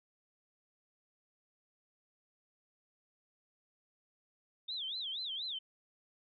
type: tone with vibrato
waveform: sine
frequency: 3545 Hz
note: A7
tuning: 12 cents sharp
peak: -37 dBFS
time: 4.68-5.59 s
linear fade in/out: 10 ms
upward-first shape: sine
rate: 4.2 Hz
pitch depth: 250 cents each way
effects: none